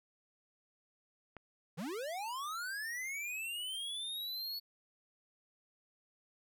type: click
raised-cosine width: 0.5 ms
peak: -33 dBFS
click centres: 1.367 s
type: linear sweep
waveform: square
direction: up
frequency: 138.6 to 4435 Hz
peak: -39 dBFS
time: 1.77-4.6 s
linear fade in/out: 20 ms
effects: none